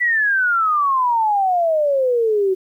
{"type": "exponential sweep", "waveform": "sine", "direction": "down", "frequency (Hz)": [1984, 370], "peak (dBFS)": -14, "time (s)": [0, 2.55], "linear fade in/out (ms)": 20, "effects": ["9-bit"]}